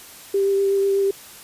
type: tone with vibrato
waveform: sine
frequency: 393.9 Hz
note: G4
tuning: 8 cents sharp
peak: -16 dBFS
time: 0.34-1.11 s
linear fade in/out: 5 ms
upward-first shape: triangle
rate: 8.1 Hz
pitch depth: 14 cents each way
effects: white hiss -42 dBFS RMS until 1.43 s + resampled to 32000 Hz